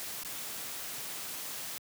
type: noise with dropouts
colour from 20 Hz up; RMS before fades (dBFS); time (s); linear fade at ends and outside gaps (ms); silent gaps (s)
white; -40; 0-1.78; 0; 0.234-0.248
effects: high-pass 100 Hz 12 dB/octave